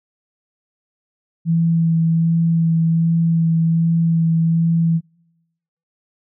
sine tone with vibrato, 165 Hz, E3, 2 cents sharp, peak -13 dBFS, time 1.45-5.01 s, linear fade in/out 50 ms, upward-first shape sine, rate 1.3 Hz, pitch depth 13 cents each way, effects noise-tail reverb RT60 0.9 s tail -26 dB re dry

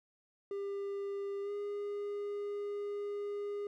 triangle tone with pitch glide, 399.1 to 408.9 Hz, G4 to G#4, +31 to -27 cents, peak -34 dBFS, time 0.51-3.67 s, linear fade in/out 2 ms, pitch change +42 cents, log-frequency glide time 1.42-1.51 s, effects none

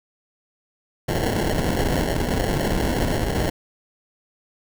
pink noise with sample-and-hold, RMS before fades -22 dBFS, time 1.08-3.5 s, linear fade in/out 10 ms, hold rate 1225 Hz, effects none

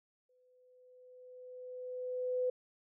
sine tone with exponential growth, 503 Hz, B4, 32 cents sharp, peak -29 dBFS, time 0.29-2.5 s, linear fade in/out 5 ms, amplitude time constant 480 ms, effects none

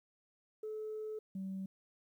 sine tone pair in turn, 431.8 / 191.46 Hz, A4 / G3, -33 / -41 cents, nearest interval octave + major second, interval 1408 cents, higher first, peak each -38 / -37 dBFS, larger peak second, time 0.63-1.19 / 1.35-1.66 s, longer first, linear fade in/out 5 ms, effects tanh soft clip ceiling -35 dBFS + 12-bit

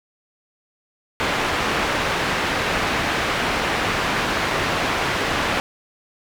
white low-pass noise, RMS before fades -22 dBFS, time 1.2-5.6 s, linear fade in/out 0 ms, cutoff 2100 Hz, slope 12 dB/octave, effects none

